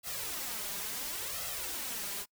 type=noise with flanger; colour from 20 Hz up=white; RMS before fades=-38 dBFS; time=0.03-2.26 s; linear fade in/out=50 ms; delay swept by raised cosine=1.5 to 5 ms; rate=0.71 Hz; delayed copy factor=+0.7; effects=noise-tail reverb RT60 0.1 s tail -24 dB re dry